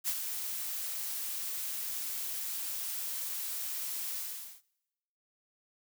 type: noise with ADSR envelope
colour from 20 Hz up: blue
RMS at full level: -30 dBFS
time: 0.04-4.62 s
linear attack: 43 ms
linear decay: 58 ms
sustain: -7 dB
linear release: 450 ms
effects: noise-tail reverb RT60 1.0 s tail -24 dB re dry